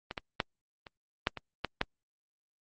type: clicks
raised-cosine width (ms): 0.3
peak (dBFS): -21 / -18 / -11 / -29 / -10 / -23 / -14 / -11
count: 8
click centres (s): 0.111 / 0.178 / 0.402 / 0.868 / 1.271 / 1.373 / 1.647 / 1.814
effects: Opus 32 kbps